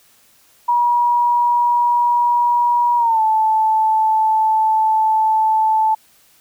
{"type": "tone with pitch glide", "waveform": "sine", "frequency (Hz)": [960, 875.3], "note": ["B5", "A5"], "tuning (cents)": [-49, -9], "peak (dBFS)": -12, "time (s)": [0.68, 5.95], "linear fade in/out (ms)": 10, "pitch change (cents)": -160, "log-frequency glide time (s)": [2.97, 3.21], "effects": ["white hiss -53 dBFS RMS until 6.4 s"]}